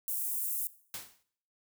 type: high-pass noise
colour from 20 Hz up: white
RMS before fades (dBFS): -34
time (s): 0.08-0.67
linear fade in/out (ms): 0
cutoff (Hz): 9200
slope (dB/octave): 24
type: noise with exponential decay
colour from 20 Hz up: white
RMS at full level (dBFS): -37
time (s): 0.94-1.23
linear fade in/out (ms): 2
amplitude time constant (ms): 61
effects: noise-tail reverb RT60 0.6 s tail -18 dB re dry